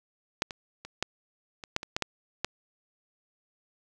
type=clicks; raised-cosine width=0.2 ms; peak=-8 / -20 / -24 / -10 / -23 / -9 / -20 / -11 / -10 / -10 dBFS; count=10; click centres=0.421 / 0.508 / 0.85 / 1.026 / 1.638 / 1.764 / 1.831 / 1.965 / 2.023 / 2.446 s; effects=none